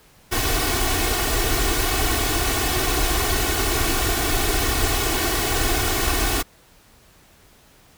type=noise with comb filter; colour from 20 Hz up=pink; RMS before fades=-21 dBFS; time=0.31-6.43 s; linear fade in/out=20 ms; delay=2.7 ms; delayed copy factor=+0.9; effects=pink hiss -53 dBFS RMS until 7.97 s